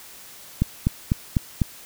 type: click train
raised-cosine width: 5 ms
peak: -6 dBFS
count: 5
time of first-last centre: 0.62-1.618 s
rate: 4.01 Hz
effects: white hiss -44 dBFS RMS until 1.85 s